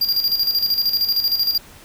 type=tone with tremolo; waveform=square; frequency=4784 Hz; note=D8; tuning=31 cents sharp; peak=-15 dBFS; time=0.01-1.58 s; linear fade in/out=5 ms; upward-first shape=square; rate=13 Hz; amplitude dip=60%; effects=pink hiss -44 dBFS RMS until 1.84 s